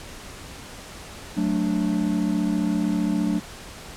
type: chord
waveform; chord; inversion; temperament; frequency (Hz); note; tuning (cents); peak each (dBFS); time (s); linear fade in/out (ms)
triangle; D major; first; equal; 185 / 220 / 293.7; F#3 / A3 / D4; 0 / 0 / 0; -23; 1.36-3.4; 20
effects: pink hiss -40 dBFS RMS until 3.96 s + low-pass 10000 Hz 12 dB/octave